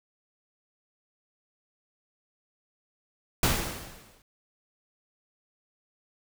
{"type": "noise with exponential decay", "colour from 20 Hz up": "pink", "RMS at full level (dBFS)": -22, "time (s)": [3.43, 4.22], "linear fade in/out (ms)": 2, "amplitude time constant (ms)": 170, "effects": []}